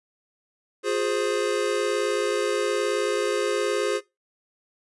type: chord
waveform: square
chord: F minor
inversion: none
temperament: equal with one note detuned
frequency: 356.4 / 415.3 / 523.3 Hz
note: F4 / Ab4 / C5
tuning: +35 / 0 / 0 cents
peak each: -29 / -26 / -29 dBFS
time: 0.83-4.01 s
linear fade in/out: 50 ms
effects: noise-tail reverb RT60 0.2 s tail -19 dB re dry + resampled to 24000 Hz